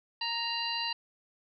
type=harmonic tone with a mistuned harmonic; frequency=932.3 Hz; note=A#5; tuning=in tune; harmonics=1 / 2 / 3 / 4 / 5; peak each=-37 / -41 / -35 / -37 / -37 dBFS; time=0.21-0.93 s; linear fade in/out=5 ms; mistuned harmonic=4; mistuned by=+140 cents; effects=none